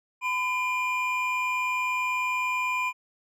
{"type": "tone pair together", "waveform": "triangle", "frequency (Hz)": [1009.1, 2400], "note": ["B5", "D7"], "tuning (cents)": [37, 37], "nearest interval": "octave + minor third", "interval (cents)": 1500, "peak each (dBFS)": -26, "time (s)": [0.21, 2.93], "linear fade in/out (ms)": 50, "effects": []}